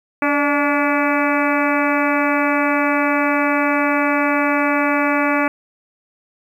harmonic tone with a mistuned harmonic, 287.3 Hz, D4, 38 cents flat, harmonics 1 / 2 / 3 / 4 / 5 / 6 / 7 / 8 / 9, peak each -19 / -22 / -24 / -23 / -24 / -27 / -27 / -25 / -30 dBFS, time 0.22-5.48 s, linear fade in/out 2 ms, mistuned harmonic 2, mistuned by +48 cents, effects 8-bit

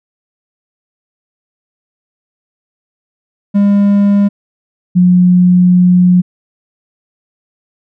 triangle / sine tone pair in turn, 201.8 / 179.78 Hz, G#3 / F#3, -49 / -50 cents, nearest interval major second, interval 201 cents, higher first, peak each -4 / -4 dBFS, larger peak neither, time 3.54-4.29 / 4.95-6.22 s, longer second, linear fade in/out 20 ms, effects none

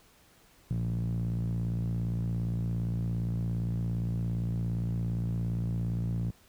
sawtooth tone with band-pass filter, 57.4 Hz, A#1, 26 cents flat, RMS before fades -31 dBFS, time 0.7-6.31 s, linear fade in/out 10 ms, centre 140 Hz, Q 7.7, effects pink hiss -61 dBFS RMS until 6.48 s

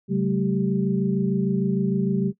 sine tone cluster, 136.2 / 189.4 / 216 / 391.6 Hz, C#3 / F#3 / A3 / G4, -30 / +41 / -32 / -2 cents, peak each -27 / -22 / -26 / -29 dBFS, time 0.08-2.33 s, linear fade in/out 50 ms, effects noise-tail reverb RT60 0.1 s tail -19 dB re dry

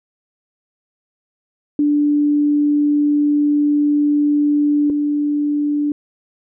sine tone pair in turn, 293.3 / 293.3 Hz, D4 / D4, -2 / -2 cents, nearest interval unison, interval 0 cents, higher neither, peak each -12 / -15 dBFS, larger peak first, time 1.79-4.9 / 4.9-5.92 s, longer first, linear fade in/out 2 ms, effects none

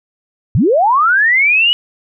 sine linear sweep, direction up, 84.2 to 2960 Hz, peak -8 dBFS, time 0.55-1.73 s, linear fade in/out 0 ms, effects none

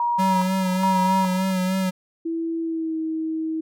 sine tone with tremolo, 952 Hz, A#5, 36 cents sharp, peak -19 dBFS, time 0-1.51 s, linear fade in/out 2 ms, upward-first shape square, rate 1.2 Hz, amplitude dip 75%
square tone with vibrato, 187 Hz, F#3, 19 cents sharp, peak -21 dBFS, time 0.18-1.91 s, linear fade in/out 20 ms, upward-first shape sine, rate 3.3 Hz, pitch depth 33 cents each way
sine tone with pitch glide, 329.6 to 319.1 Hz, E4 to D#4, 0 to +44 cents, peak -23 dBFS, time 2.25-3.61 s, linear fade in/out 10 ms, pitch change -56 cents, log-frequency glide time 2.61-2.97 s
effects none

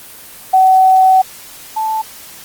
sine tone pair in turn, 755 / 877.7 Hz, F#5 / A5, +35 / -5 cents, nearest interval minor third, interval 260 cents, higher second, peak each -5 / -14 dBFS, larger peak first, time 0.53-1.22 / 1.76-2.02 s, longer first, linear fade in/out 10 ms, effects white hiss -35 dBFS RMS until 2.44 s + Opus 24 kbps

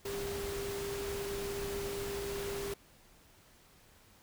sine tone in noise, 400 Hz, G4, 35 cents sharp, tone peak -37 dBFS, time 0.05-2.74 s, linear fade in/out 5 ms, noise pink, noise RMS -42 dBFS, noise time 0.05-2.74 s, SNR +2 dB, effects pink hiss -62 dBFS RMS until 4.22 s

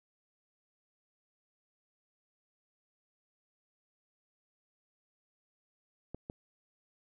clicks, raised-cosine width 2 ms, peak -27 dBFS, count 2, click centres 6.146 / 6.299 s, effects none

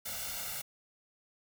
white noise with comb filter, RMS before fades -39 dBFS, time 0.05-0.62 s, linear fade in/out 10 ms, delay 1.4 ms, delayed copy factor +1, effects none

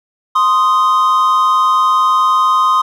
triangle tone pair together, 1044.5 / 1244.5 Hz, C6 / D#6, -3 / 0 cents, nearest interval minor third, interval 303 cents, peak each -10 dBFS, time 0.35-2.82 s, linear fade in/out 10 ms, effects none

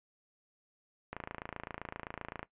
click train, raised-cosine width 0.5 ms, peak -24 dBFS, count 37, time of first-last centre 1.13-2.43 s, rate 27.7 Hz, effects noise-tail reverb RT60 0.1 s tail -17 dB re dry + resampled to 8000 Hz

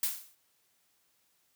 blue noise with exponential decay, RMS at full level -27 dBFS, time 0.03-0.35 s, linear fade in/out 2 ms, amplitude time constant 69 ms, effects white hiss -72 dBFS RMS until 1.55 s + high-pass 60 Hz 12 dB/octave

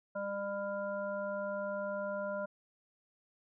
harmonic tone, 200 Hz, G3, 35 cents sharp, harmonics 1 / 3 / 5 / 7, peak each -44 / -36 / -45 / -43 dBFS, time 0.15-2.46 s, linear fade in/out 10 ms, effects none

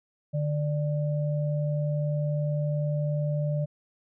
sine tone pair together, 148.1 / 589.5 Hz, D3 / D5, +15 / +6 cents, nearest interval 2 octaves, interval 2391 cents, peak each -25 / -33 dBFS, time 0.33-3.66 s, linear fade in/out 20 ms, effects none

